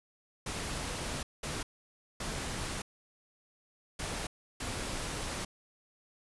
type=noise bursts at uneven times; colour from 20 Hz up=pink; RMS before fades=-37 dBFS; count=5; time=0.46-1.23 / 1.43-1.63 / 2.2-2.82 / 3.99-4.27 / 4.6-5.45 s; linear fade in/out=5 ms; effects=resampled to 24000 Hz